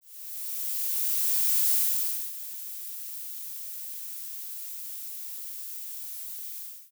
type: noise with ADSR envelope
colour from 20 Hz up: violet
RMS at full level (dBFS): -23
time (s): 0.01-6.91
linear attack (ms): 1700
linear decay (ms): 610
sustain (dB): -15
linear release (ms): 320
effects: none